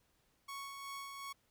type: tone with tremolo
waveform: sawtooth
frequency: 1108.7 Hz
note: C#6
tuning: in tune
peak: -39 dBFS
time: 0.48-1.33 s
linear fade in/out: 10 ms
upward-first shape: sine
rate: 2.7 Hz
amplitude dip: 35%
effects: pink hiss -75 dBFS RMS until 1.5 s